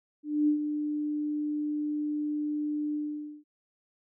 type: tone with ADSR envelope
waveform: sine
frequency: 298.4 Hz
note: D4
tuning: 28 cents sharp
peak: -20 dBFS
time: 0.23-3.44 s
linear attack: 250 ms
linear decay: 98 ms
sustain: -8 dB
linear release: 500 ms
effects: none